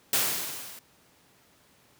white noise with level ramp, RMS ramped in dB -23 to -46 dBFS, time 0.13-0.79 s, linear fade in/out 2 ms, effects pink hiss -61 dBFS RMS until 1.99 s + high-pass 100 Hz 12 dB/octave

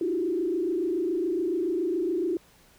sine tone with frequency modulation, 349.2 Hz, F4, in tune, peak -24 dBFS, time 0.01-2.37 s, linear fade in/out 2 ms, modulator 27.1 Hz, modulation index 1.3, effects pink hiss -58 dBFS RMS until 2.78 s

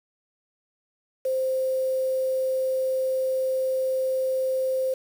sine tone with quantisation, 522 Hz, C5, 4 cents flat, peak -22 dBFS, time 1.25-4.94 s, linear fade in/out 5 ms, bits 7, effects none

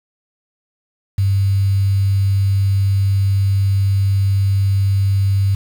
sine tone with quantisation, 98 Hz, G2, in tune, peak -12 dBFS, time 1.18-5.55 s, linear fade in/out 5 ms, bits 6, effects none

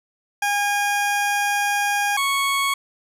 20% pulse tone pair in turn, 815 / 1107.2 Hz, G#5 / C#6, -33 / -2 cents, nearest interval perfect fourth, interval 531 cents, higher second, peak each -14 dBFS, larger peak neither, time 0.42-2.17 / 2.17-2.74 s, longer first, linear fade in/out 5 ms, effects resampled to 32000 Hz + 8-bit

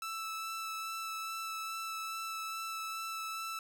sawtooth tone with vibrato, 1318.5 Hz, E6, in tune, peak -34 dBFS, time 0.02-3.59 s, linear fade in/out 2 ms, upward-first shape sine, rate 2.4 Hz, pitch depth 10 cents each way, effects none

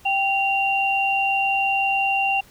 sine tone pair together, 784 / 2766 Hz, G5 / F7, 0 / -17 cents, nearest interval octave + minor seventh, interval 2183 cents, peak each -21 dBFS, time 0.05-2.41 s, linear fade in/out 10 ms, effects pink hiss -51 dBFS RMS until 2.5 s

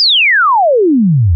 sine exponential sweep, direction down, 5150 to 77.78 Hz, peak -6 dBFS, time 0-1.35 s, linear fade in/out 0 ms, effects none

